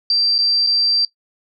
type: tone with dropouts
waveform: sine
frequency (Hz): 4699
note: D8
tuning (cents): 0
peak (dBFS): -13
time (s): 0.1-1.05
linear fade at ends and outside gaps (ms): 2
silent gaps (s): 0.382-0.387 / 0.666-0.67
effects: noise-tail reverb RT60 0.1 s tail -17 dB re dry